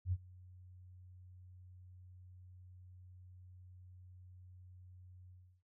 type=tone with ADSR envelope; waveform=sine; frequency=91 Hz; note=F#2; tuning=28 cents flat; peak=-30 dBFS; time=0.05-5.63 s; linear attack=74 ms; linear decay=45 ms; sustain=-24 dB; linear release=330 ms; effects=none